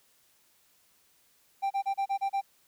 triangle tone bursts, 787 Hz, G5, 7 cents sharp, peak -24 dBFS, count 7, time 1.62-2.414 s, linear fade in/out 20 ms, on 86 ms, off 32 ms, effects white hiss -66 dBFS RMS until 2.67 s

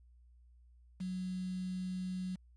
sine tone with quantisation, 184.4 Hz, F#3, 6 cents flat, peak -36 dBFS, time 1-2.36 s, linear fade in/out 10 ms, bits 9, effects added 60 Hz sine -59 dBFS peak until 2.56 s + resampled to 22050 Hz

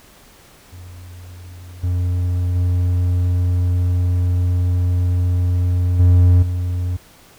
triangle tone with level steps, 89.2 Hz, F2, 37 cents sharp, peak -32 / -14 / -12 / -6 / -16 dBFS, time 0.72-6.97 s, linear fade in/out 10 ms, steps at 1.83 / 2.55 / 5.99 / 6.42 s, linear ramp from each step 10 ms, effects pink hiss -47 dBFS RMS until 7.38 s

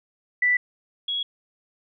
sine tone pair in turn, 1975.5 / 3332 Hz, B6 / G#7, 0 / +5 cents, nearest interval major sixth, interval 905 cents, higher second, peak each -17 / -24 dBFS, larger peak first, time 0.42-0.57 / 1.08-1.23 s, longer neither, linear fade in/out 5 ms, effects none

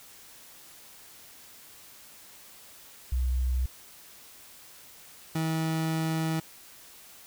sine / 30% pulse tone pair in turn, 63.1 / 160.52 Hz, B1 / E3, +38 / -46 cents, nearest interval octave + major third, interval 1616 cents, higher second, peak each -24 dBFS, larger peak neither, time 3.12-3.66 / 5.35-6.4 s, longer second, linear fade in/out 5 ms, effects white hiss -51 dBFS RMS until 7.26 s

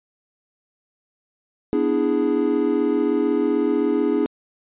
triangle chord, E dominant seventh, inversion second, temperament equal, 246.9 / 293.7 / 329.6 / 415.3 Hz, B3 / D4 / E4 / G#4, 0 / 0 / 0 / 0 cents, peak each -23 / -20 / -22 / -20 dBFS, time 1.73-4.26 s, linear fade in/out 0 ms, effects resampled to 8000 Hz

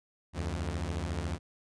sawtooth beating tone pair, 74.1 / 88.1 Hz, D2 / F2, +16 / +16 cents, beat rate 14 Hz, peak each -31 dBFS, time 0.33-1.39 s, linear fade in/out 50 ms, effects resampled to 22050 Hz

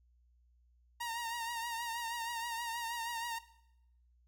sawtooth tone with vibrato, 932.3 Hz, A#5, in tune, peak -33 dBFS, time 1-3.39 s, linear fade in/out 10 ms, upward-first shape triangle, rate 6.3 Hz, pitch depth 55 cents each way, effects noise-tail reverb RT60 0.8 s tail -17 dB re dry + added 60 Hz sine -65 dBFS peak until 4.27 s

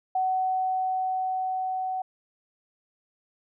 sine tone with level ramp, 750 Hz, F#5, 23 cents sharp, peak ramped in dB -22 to -27 dBFS, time 0.15-2.02 s, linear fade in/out 5 ms, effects none

